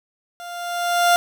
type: tone with level ramp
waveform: 30% pulse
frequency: 698.5 Hz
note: F5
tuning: in tune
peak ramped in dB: -31 to -9 dBFS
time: 0.4-1.16 s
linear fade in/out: 0 ms
effects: none